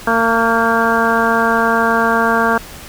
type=harmonic tone with a mistuned harmonic; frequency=228.2 Hz; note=A#3; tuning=37 cents flat; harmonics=1 / 2 / 3 / 4 / 5 / 6 / 7; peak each=-19 / -19 / -19 / -19 / -19 / -19 / -19 dBFS; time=0.07-2.58 s; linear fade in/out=5 ms; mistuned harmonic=6; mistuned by=+35 cents; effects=pink hiss -34 dBFS RMS until 2.88 s